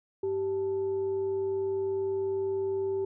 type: tone with frequency modulation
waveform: sine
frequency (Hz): 388.8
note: G4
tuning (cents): -14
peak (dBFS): -27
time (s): 0.23-3.05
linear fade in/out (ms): 5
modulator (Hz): 487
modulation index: 0.22
effects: none